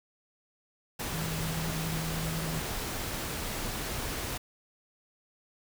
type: tone in noise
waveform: sine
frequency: 161.1 Hz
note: E3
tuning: 39 cents flat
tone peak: -33 dBFS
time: 1.13-2.6 s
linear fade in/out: 10 ms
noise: pink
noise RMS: -35 dBFS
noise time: 0.99-4.38 s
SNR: -1 dB
effects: none